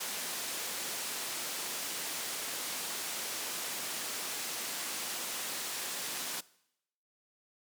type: low-pass noise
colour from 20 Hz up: white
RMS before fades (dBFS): -38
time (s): 0-6.41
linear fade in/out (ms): 10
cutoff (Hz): 11000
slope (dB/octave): 12
effects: noise-tail reverb RT60 0.8 s tail -21 dB re dry + high-pass 200 Hz 12 dB/octave